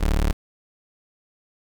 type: tone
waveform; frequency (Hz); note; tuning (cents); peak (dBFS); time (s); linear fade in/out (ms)
30% pulse; 36.71; D1; 0; -15; 0-0.33; 20
effects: 7-bit